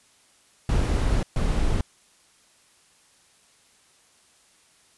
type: noise bursts at uneven times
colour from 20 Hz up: brown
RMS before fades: -22 dBFS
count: 2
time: 0.69-1.23 / 1.36-1.81 s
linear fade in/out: 2 ms
effects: white hiss -59 dBFS RMS until 4.97 s + resampled to 24000 Hz